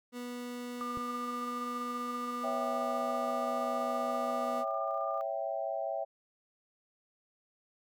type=tone; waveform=30% pulse; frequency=244.6 Hz; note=B3; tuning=16 cents flat; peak=-36 dBFS; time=0.12-4.65 s; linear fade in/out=50 ms
type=tone with tremolo; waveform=sine; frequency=1202 Hz; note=D6; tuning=40 cents sharp; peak=-35 dBFS; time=0.81-5.21 s; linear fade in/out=0 ms; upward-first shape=square; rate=15 Hz; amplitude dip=25%
type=click; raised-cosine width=3 ms; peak=-30 dBFS; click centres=0.973 s
type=chord; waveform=sine; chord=C# diminished; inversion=none; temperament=equal; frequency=554.4 / 659.3 / 784 Hz; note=C#5 / E5 / G5; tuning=0 / 0 / 0 cents; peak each=-38 / -35 / -38 dBFS; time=2.43-6.05 s; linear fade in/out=20 ms
effects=none